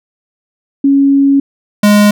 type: tone pair in turn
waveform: sine / square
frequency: 277.2 / 207.1 Hz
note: C#4 / G#3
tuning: 0 / -5 cents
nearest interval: perfect fourth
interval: 505 cents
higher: first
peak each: -5 dBFS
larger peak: neither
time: 0.84-1.4 / 1.83-2.11 s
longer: first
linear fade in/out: 5 ms
effects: none